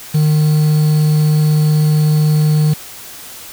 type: tone with quantisation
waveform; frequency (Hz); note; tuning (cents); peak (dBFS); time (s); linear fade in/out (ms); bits
triangle; 152.7; D#3; -32; -7; 0.14-2.74; 10; 5
effects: white hiss -33 dBFS RMS until 3.52 s